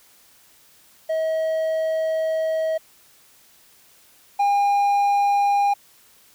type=tone pair in turn; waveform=triangle; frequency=639 / 807.9 Hz; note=D#5 / G#5; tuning=+46 / -48 cents; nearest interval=major third; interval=406 cents; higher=second; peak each=-18 / -14 dBFS; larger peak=second; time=1.09-2.78 / 4.39-5.74 s; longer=first; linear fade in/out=10 ms; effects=white hiss -54 dBFS RMS until 6.34 s